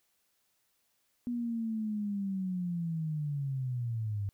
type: linear sweep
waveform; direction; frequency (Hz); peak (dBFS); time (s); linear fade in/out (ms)
sine; down; 243.7 to 98; -31; 1.27-4.29; 0
effects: white hiss -75 dBFS RMS until 4.33 s